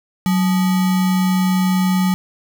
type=tone with sample-and-hold; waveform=sine; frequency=185.4 Hz; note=F#3; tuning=4 cents sharp; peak=-13 dBFS; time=0.26-2.14 s; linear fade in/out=0 ms; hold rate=1050 Hz; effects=none